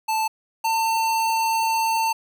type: tone pair in turn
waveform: square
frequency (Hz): 880 / 898.5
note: A5 / A5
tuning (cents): 0 / +36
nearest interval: unison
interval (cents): 36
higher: second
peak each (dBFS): -21 / -20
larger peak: second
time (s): 0.08-0.28 / 0.64-2.13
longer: second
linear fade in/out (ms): 10
effects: none